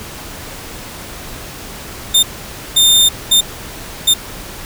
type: tone bursts at uneven times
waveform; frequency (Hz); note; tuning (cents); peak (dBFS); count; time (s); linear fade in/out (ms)
sawtooth; 3619; A7; +48; -4; 4; 2.14-2.23 / 2.76-3.09 / 3.31-3.41 / 4.07-4.14; 10
effects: pink hiss -30 dBFS RMS until 4.65 s